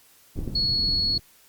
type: low-pass noise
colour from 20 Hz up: pink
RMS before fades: -32 dBFS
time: 0.35-1.2 s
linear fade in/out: 20 ms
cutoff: 220 Hz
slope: 12 dB/octave
type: clicks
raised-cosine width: 3 ms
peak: -17 dBFS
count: 2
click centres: 0.39 / 0.477 s
type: tone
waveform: sine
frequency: 4360 Hz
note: C#8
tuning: 29 cents flat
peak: -21 dBFS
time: 0.55-1.18 s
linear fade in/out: 5 ms
effects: white hiss -56 dBFS RMS until 1.48 s + Opus 48 kbps